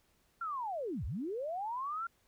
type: linear two-way sweep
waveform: sine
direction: down then up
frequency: 1400 to 51.6 to 1400 Hz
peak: -35 dBFS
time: 0.41-2.07 s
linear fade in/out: 5 ms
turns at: 1.05 s
effects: pink hiss -72 dBFS RMS until 2.27 s